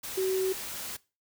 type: tone in noise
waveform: sine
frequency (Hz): 378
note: F#4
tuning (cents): +37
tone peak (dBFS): -25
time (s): 0.17-0.53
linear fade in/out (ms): 10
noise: white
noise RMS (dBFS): -38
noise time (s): 0.03-0.97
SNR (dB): +10
effects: noise-tail reverb RT60 0.3 s tail -21 dB re dry